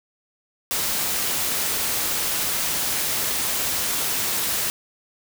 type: noise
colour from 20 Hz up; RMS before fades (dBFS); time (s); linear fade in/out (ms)
white; -24; 0.71-4.7; 0
effects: none